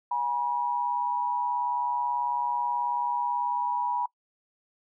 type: tone pair together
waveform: sine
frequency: 830.6 / 969 Hz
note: G#5 / B5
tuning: 0 / -33 cents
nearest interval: minor third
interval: 267 cents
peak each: -32 / -26 dBFS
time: 0.11-4.06 s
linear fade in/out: 5 ms
effects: noise-tail reverb RT60 0.1 s tail -24 dB re dry